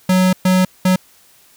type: tone bursts at uneven times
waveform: square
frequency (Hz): 185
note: F#3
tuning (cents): 0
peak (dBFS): -11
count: 3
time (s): 0.09-0.33 / 0.45-0.65 / 0.85-0.96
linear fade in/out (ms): 5
effects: white hiss -50 dBFS RMS until 1.56 s